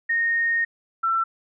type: tone pair in turn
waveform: sine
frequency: 1851 / 1341.9 Hz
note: A#6 / E6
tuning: -13 / +30 cents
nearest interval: tritone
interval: 557 cents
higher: first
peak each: -19 dBFS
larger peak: neither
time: 0.09-0.65 / 1.03-1.24 s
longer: first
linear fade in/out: 10 ms
effects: none